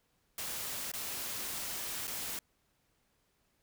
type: noise with dropouts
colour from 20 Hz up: white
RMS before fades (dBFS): -39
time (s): 0.38-2.39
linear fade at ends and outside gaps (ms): 2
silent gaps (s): 0.917-0.936 / 2.072-2.077
effects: pink hiss -75 dBFS RMS until 3.62 s